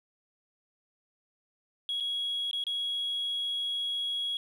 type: tone with dropouts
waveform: sine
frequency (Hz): 3322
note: G#7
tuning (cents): 0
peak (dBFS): -28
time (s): 1.89-4.37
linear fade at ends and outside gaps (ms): 1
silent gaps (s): 2.001-2.006 / 2.512-2.531 / 2.639-2.667
effects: tanh soft clip ceiling -26 dBFS + 10-bit